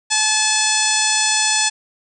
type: harmonic tone with a mistuned harmonic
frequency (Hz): 863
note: A5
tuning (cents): -34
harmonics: 1 / 2 / 3 / 4 / 5 / 6 / 7 / 8 / 9 / 10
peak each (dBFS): -24 / -24 / -24 / -24 / -24 / -24 / -24 / -24 / -24 / -24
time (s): 0.1-1.7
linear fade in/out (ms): 20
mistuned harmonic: 8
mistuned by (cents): +33
effects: none